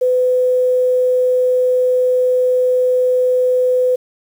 sine tone, 504 Hz, B4, 35 cents sharp, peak -11 dBFS, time 0.01-3.96 s, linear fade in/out 10 ms, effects 7-bit

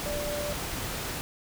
sine tone in noise, 587.3 Hz, D5, in tune, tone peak -32 dBFS, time 0.06-0.53 s, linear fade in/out 0 ms, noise pink, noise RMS -34 dBFS, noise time 0-1.21 s, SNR -1 dB, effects none

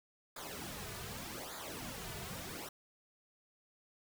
pink noise with flanger, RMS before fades -45 dBFS, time 0.36-2.69 s, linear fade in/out 5 ms, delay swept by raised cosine 0.35 to 3.75 ms, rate 0.84 Hz, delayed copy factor -0.8, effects none

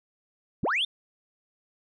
sine linear sweep, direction up, 67 to 3678 Hz, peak -22 dBFS, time 0.63-0.85 s, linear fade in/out 5 ms, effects tanh soft clip ceiling -20 dBFS

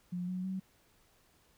sine tone with pitch steps, 178.1 / 183.42 / 188.91 Hz, F3 / F#3 / F#3, +34 / -15 / +36 cents, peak -34 dBFS, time 0.12-0.6 s, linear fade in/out 10 ms, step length 160 ms, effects pink hiss -68 dBFS RMS until 1.57 s

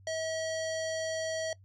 square tone with low-pass filter, 642 Hz, E5, 46 cents flat, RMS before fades -34 dBFS, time 0.07-1.53 s, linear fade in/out 2 ms, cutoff 5900 Hz, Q 2.6, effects noise-tail reverb RT60 0.1 s tail -21 dB re dry + added 96 Hz sine -54 dBFS peak until 1.64 s

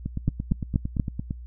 two click trains, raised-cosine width 5 ms, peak -9 / -16 dBFS, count 4 / 12, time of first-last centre 0.28-0.998 / 0.06-1.309 s, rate 4.18 / 8.81 Hz, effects noise-tail reverb RT60 0.1 s tail -25 dB re dry + added 60 Hz sine -37 dBFS peak until 1.46 s

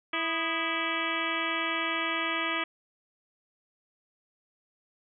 harmonic tone with a mistuned harmonic, 329.6 Hz, E4, in tune, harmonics 1 / 2 / 3 / 4 / 5 / 6 / 7 / 8 / 9 / 10, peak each -37 / -39 / -39 / -34 / -38 / -35 / -34 / -39 / -39 / -39 dBFS, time 0.13-2.64 s, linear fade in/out 5 ms, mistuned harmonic 4, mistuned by -100 cents, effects none

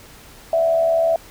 sine tone with frequency modulation, 659.3 Hz, E5, in tune, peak -14 dBFS, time 0.53-1.16 s, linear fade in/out 2 ms, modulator 75.2 Hz, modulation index 0.41, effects pink hiss -44 dBFS RMS until 1.3 s

